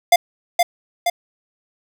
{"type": "tone with echo", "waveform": "square", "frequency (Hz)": 698.5, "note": "F5", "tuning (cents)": 0, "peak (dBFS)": -8, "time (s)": [0.12, 0.16], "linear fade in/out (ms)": 5, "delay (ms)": 470, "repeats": 2, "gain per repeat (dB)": -4, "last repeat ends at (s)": 1.1, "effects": []}